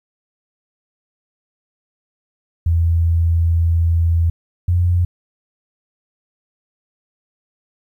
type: tone pair in turn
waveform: sine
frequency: 83.6 / 88.07 Hz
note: E2 / F2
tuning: +25 / +15 cents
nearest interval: minor second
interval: 90 cents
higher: second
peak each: -12 dBFS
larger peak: neither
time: 2.66-4.3 / 4.68-5.05 s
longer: first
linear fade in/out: 5 ms
effects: 9-bit